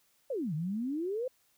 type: exponential two-way sweep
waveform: sine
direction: down then up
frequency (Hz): 587.3 to 146.7 to 529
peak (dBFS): -31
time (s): 0.3-1.28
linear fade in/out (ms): 5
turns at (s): 0.54
effects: white hiss -70 dBFS RMS until 1.57 s